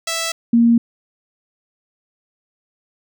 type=tone pair in turn; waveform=5% pulse / sine; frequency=659.3 / 233.6 Hz; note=E5 / A#3; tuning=0 / +4 cents; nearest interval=octave + tritone; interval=1796 cents; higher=first; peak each=-9 dBFS; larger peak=neither; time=0.07-0.32 / 0.53-0.78 s; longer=neither; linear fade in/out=5 ms; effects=none